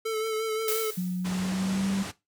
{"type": "tone with vibrato", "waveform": "square", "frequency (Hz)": 440, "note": "A4", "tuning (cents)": 0, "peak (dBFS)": -27, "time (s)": [0.05, 0.91], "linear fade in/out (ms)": 10, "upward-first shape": "sine", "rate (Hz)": 5.7, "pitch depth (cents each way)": 27}
{"type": "noise with exponential decay", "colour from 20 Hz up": "blue", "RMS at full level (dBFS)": -28, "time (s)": [0.68, 1.51], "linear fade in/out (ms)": 1, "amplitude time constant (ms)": 180}
{"type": "tone with pitch glide", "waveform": "sine", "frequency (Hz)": [180.9, 195.01], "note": ["F#3", "G3"], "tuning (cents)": [-39, -9], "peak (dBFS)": -25, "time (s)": [0.97, 2.03], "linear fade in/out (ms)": 10, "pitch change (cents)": 130, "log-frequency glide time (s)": [1.17, 1.87]}
{"type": "low-pass noise", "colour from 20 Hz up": "pink", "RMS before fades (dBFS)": -36, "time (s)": [1.24, 2.12], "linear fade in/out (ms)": 20, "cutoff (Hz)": 9800, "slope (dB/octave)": 24}
{"effects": ["noise-tail reverb RT60 0.2 s tail -17 dB re dry", "high-pass 100 Hz 12 dB/octave"]}